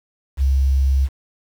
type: tone with quantisation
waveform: sine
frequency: 67.4 Hz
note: C#2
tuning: 48 cents flat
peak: -13 dBFS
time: 0.37-1.09 s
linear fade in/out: 50 ms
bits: 7
effects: none